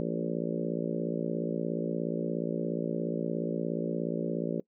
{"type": "harmonic tone with a mistuned harmonic", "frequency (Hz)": 57, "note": "A#1", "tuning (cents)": -38, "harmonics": [3, 4, 5, 6, 7, 8, 9, 10], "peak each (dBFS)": [-35, -36, -37, -38, -38, -39, -40, -40], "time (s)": [0, 4.6], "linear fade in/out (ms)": 0, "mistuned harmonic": 3, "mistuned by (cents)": -25, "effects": ["noise-tail reverb RT60 0.1 s tail -22 dB re dry"]}